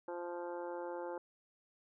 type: harmonic tone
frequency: 174.3 Hz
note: F3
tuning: 3 cents flat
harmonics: 2 / 3 / 4 / 5 / 6 / 7 / 8 / 9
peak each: -44 / -43 / -56 / -46 / -55 / -60 / -56 / -60 dBFS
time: 0.08-1.18 s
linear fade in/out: 2 ms
effects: none